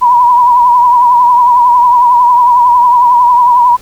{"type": "tone with vibrato", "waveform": "sine", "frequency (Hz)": 975, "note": "B5", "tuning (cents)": -23, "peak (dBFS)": -3, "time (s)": [0.01, 3.77], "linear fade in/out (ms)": 20, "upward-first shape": "triangle", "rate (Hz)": 11, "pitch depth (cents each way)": 67, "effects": ["pink hiss -38 dBFS RMS until 3.81 s"]}